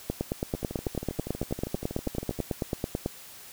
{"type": "two click trains", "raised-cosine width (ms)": 2, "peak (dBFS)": [-14, -21], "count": [28, 24], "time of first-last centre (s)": [[0.1, 3.061], [0.55, 2.39]], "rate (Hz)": [9.12, 12.5], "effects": ["white hiss -47 dBFS RMS until 3.52 s"]}